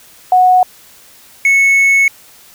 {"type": "tone pair in turn", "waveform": ["sine", "triangle"], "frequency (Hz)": [735, 2203], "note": ["F#5", "C#7"], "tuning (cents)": [-12, -11], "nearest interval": "octave + perfect fifth", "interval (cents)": 1901, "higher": "second", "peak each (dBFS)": -5, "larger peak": "neither", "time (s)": [[0.32, 0.63], [1.45, 2.08]], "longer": "second", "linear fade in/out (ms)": 2, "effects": ["white hiss -42 dBFS RMS until 2.54 s"]}